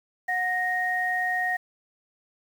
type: tone pair together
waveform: sine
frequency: 730.7 / 1864.7 Hz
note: F#5 / A#6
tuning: -22 / 0 cents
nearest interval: octave + major third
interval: 1622 cents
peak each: -28 / -25 dBFS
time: 0.28-1.57 s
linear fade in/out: 10 ms
effects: 8-bit